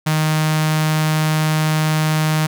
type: tone with notch filter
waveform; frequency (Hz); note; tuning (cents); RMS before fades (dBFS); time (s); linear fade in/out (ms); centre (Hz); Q
sawtooth; 155.56; D#3; 0; -17; 0.06-2.47; 10; 390; 0.84
effects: none